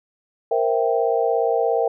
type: chord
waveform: sine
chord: C dominant seventh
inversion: third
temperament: equal with one note detuned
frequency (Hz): 466.2 / 523.3 / 663.8 / 784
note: Bb4 / C5 / E5 / G5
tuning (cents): 0 / 0 / +12 / 0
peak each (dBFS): -20 / -25 / -23 / -24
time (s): 0.51-1.88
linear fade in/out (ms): 5
effects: none